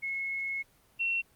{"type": "tone pair in turn", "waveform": "sine", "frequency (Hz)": [2179, 2720], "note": ["C#7", "F7"], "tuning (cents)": [-30, -46], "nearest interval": "major third", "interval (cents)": 384, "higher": "second", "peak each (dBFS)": [-31, -27], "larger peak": "second", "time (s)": [[0.02, 0.63], [0.99, 1.22]], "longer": "first", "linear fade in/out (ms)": 20, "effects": ["pink hiss -64 dBFS RMS until 1.35 s", "Opus 32 kbps"]}